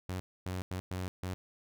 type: tone bursts at uneven times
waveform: sawtooth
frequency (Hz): 92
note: F#2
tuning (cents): -9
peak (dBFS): -31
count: 5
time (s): 0.09-0.2 / 0.46-0.62 / 0.71-0.8 / 0.91-1.08 / 1.23-1.34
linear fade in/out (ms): 0
effects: none